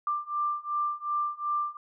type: beating tone pair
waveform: sine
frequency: 1183 / 1185.7 Hz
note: D6 / D6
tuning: +12 / +16 cents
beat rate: 2.7 Hz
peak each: -31 / -30 dBFS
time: 0.07-1.77 s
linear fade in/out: 2 ms
effects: none